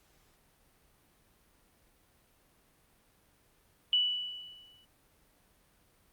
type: tone with exponential decay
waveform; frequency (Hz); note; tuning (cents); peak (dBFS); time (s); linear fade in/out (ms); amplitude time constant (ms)
sine; 2960; F#7; 0; -22; 3.93-4.85; 1; 200
effects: pink hiss -67 dBFS RMS until 6.12 s + Opus 48 kbps